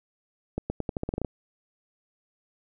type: accelerating click train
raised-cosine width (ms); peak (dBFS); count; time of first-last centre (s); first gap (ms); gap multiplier
2; -15; 11; 0.58-1.247; 120; 0.86
effects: none